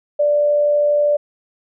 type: tone with amplitude modulation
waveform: sine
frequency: 587.3 Hz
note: D5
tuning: in tune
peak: -11 dBFS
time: 0.19-1.17 s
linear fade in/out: 10 ms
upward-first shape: sine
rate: 92.4 Hz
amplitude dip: 25%
effects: none